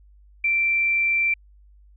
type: tone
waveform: sine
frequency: 2349 Hz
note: D7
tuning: in tune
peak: -18 dBFS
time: 0.44-1.34 s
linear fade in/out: 5 ms
effects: added 50 Hz sine -49 dBFS peak until 1.96 s